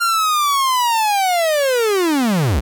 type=linear sweep; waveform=45% pulse; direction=down; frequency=1400 to 51.91 Hz; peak=-14 dBFS; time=0-2.61 s; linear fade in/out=20 ms; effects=none